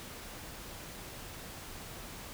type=silence; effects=pink hiss -46 dBFS RMS until 2.33 s